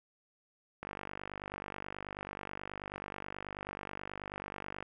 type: click train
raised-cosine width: 0.5 ms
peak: -25 dBFS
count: 198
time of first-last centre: 0.83-4.826 s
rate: 49.3 Hz
effects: none